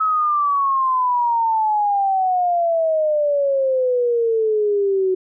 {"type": "exponential sweep", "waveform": "sine", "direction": "down", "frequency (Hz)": [1292, 370], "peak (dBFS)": -15, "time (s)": [0, 5.15], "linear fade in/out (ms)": 10, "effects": []}